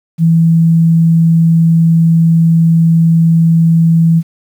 sine tone, 164.81 Hz, E3, in tune, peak -5 dBFS, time 0.18-4.23 s, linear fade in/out 50 ms, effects 7-bit

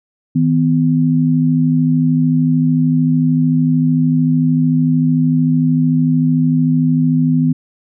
sine tone pair together, 158.94 / 252.3 Hz, D#3 / B3, +37 / +37 cents, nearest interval minor sixth, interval 800 cents, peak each -13 dBFS, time 0.35-7.53 s, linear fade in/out 10 ms, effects none

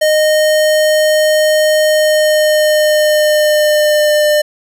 square tone with pitch glide, 616 to 600.2 Hz, D#5 to D5, -17 to +38 cents, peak -9 dBFS, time 0.01-4.42 s, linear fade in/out 10 ms, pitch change -45 cents, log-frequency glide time 1.85-4.28 s, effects none

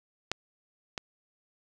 clicks, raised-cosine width 0.2 ms, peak -11 / -16 dBFS, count 2, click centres 0.316 / 0.978 s, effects none

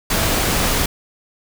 sine tone in noise, 660 Hz, E5, 2 cents sharp, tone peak -28 dBFS, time 0.15-0.35 s, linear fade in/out 5 ms, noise pink, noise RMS -18 dBFS, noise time 0.1-0.86 s, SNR -13 dB, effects none

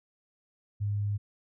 sine tone, 102.6 Hz, G#2, 21 cents flat, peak -27 dBFS, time 0.8-1.18 s, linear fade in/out 20 ms, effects none

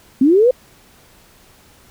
sine linear sweep, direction up, 246.9 to 523.3 Hz, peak -8 dBFS, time 0.21-0.51 s, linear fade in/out 5 ms, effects pink hiss -49 dBFS RMS until 1.9 s

